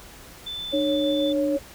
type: tone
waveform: sine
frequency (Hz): 3520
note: A7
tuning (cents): 0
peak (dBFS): -30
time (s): 0.46-1.33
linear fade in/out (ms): 10
type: tone with tremolo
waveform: sine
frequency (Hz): 554.4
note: C#5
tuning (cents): 0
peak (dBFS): -22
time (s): 0.72-1.59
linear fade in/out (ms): 20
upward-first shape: sine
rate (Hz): 6.2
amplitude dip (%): 25
type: tone with pitch glide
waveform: sine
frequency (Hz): 300 to 297.9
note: D4 to D4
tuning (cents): +37 to +25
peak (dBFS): -23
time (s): 0.73-1.57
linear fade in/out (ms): 10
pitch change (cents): -12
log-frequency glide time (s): 1.28-1.37
effects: pink hiss -45 dBFS RMS until 1.74 s